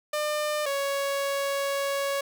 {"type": "tone pair in turn", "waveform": "sawtooth", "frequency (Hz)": [600, 556.9], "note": ["D5", "C#5"], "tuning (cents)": [37, 8], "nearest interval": "minor second", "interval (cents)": 129, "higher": "first", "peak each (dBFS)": -22, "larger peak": "neither", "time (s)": [[0.13, 0.66], [0.66, 2.21]], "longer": "second", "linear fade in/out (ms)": 5, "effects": []}